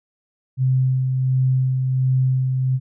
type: tone with tremolo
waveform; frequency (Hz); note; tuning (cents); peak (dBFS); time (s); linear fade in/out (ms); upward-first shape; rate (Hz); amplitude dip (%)
sine; 130; C3; -11; -14; 0.57-2.8; 50; sine; 1.4; 35
effects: none